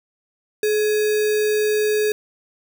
sine tone with sample-and-hold, 425.1 Hz, G#4, 40 cents sharp, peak -16 dBFS, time 0.63-2.12 s, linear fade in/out 2 ms, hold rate 2100 Hz, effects none

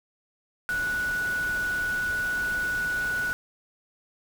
sine tone in noise, 1473 Hz, F#6, 8 cents flat, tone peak -25 dBFS, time 0.69-3.33 s, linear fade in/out 0 ms, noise pink, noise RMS -39 dBFS, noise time 0.69-3.33 s, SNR +11 dB, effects none

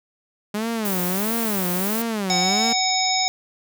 sawtooth tone with vibrato, 202.7 Hz, G#3, 42 cents flat, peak -19 dBFS, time 0.54-2.73 s, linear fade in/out 5 ms, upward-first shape sine, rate 1.5 Hz, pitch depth 230 cents each way
violet noise, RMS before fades -27 dBFS, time 0.85-2.02 s, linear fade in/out 2 ms
harmonic tone, 751 Hz, F#5, 26 cents sharp, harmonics 1 / 3 / 5 / 7 / 9, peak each -23 / -27 / -26 / -23 / -27 dBFS, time 2.3-3.28 s, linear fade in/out 0 ms
effects none

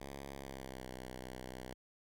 5% pulse tone with pitch glide, 69 to 63.64 Hz, C#2 to C2, -7 to -47 cents, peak -34 dBFS, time 0-1.74 s, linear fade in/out 10 ms, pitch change -140 cents, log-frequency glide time 0.32-0.88 s, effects none

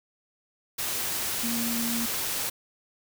sine tone in noise, 233.1 Hz, A#3, in tune, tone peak -29 dBFS, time 1.43-2.06 s, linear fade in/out 10 ms, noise white, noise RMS -30 dBFS, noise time 0.78-2.5 s, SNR -2 dB, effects none

